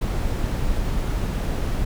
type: noise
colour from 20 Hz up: brown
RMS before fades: -23 dBFS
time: 0.01-1.85 s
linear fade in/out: 10 ms
effects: none